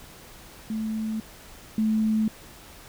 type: tone pair in turn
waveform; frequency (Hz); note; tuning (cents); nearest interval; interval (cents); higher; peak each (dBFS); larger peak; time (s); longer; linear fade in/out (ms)
sine; 219 / 218; A3 / A3; -8 / -16; unison; 8; first; -26 / -20; second; 0.7-1.2 / 1.78-2.28; neither; 2
effects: pink hiss -47 dBFS RMS until 2.88 s